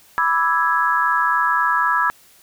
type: chord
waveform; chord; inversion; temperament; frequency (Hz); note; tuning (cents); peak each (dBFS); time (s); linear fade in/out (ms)
sine; E dominant seventh; second; equal; 987.8 / 1174.7 / 1318.5 / 1661.2; B5 / D6 / E6 / G#6; 0 / 0 / 0 / 0; -20 / -24 / -20 / -20; 0.18-2.1; 0
effects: white hiss -51 dBFS RMS until 2.42 s